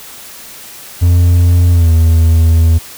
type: tone with pitch glide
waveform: triangle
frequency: 87.31 to 81.94 Hz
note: F2 to E2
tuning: 0 to -10 cents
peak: -3 dBFS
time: 1.01-2.79 s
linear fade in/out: 20 ms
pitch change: -110 cents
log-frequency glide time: 1.72-1.89 s
effects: white hiss -32 dBFS RMS until 2.97 s